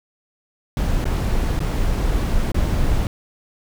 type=noise with dropouts; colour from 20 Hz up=brown; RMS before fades=-19 dBFS; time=0.77-3.07 s; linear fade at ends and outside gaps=1 ms; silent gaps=1.043-1.054 / 1.592-1.603 / 2.518-2.544 s; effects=none